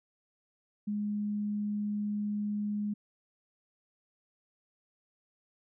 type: tone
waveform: sine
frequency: 207.7 Hz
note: G#3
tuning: in tune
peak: -30 dBFS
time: 0.87-2.94 s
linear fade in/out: 10 ms
effects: none